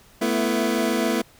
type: chord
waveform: 25% pulse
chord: A suspended second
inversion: none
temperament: equal with one note detuned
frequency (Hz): 220 / 246.9 / 332.3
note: A3 / B3 / E4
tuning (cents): 0 / 0 / +14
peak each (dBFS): -21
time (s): 0.21-1.22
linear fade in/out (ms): 10
effects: pink hiss -53 dBFS RMS until 1.39 s